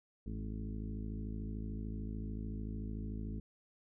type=harmonic tone with a mistuned harmonic; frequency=53.5 Hz; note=A1; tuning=48 cents flat; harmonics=1 / 2 / 3 / 4 / 5 / 6 / 7 / 8; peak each=-41 / -45 / -50 / -45 / -50 / -53 / -62 / -57 dBFS; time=0.26-3.4 s; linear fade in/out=5 ms; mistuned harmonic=3; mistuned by=+40 cents; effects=none